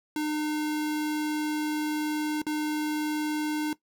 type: tone with dropouts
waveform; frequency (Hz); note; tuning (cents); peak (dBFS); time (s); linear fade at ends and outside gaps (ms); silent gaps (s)
square; 303.5; D#4; -43; -27; 0.16-3.73; 2; 2.418-2.466
effects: noise-tail reverb RT60 0.1 s tail -17 dB re dry